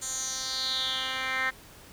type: tone with band-pass filter sweep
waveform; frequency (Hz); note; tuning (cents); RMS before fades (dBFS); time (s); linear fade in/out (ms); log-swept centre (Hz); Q
10% pulse; 261.4; C4; -1; -31; 0.01-1.51; 20; 7700 to 1900; 4.7
effects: pink hiss -51 dBFS RMS until 1.92 s